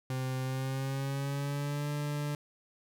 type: tone with pitch glide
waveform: 40% pulse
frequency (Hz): 130 to 146.77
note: C3 to D3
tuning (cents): -11 to -1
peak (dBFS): -31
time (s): 0.1-2.35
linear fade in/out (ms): 2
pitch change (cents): +210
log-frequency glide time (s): 0.42-1.89
effects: none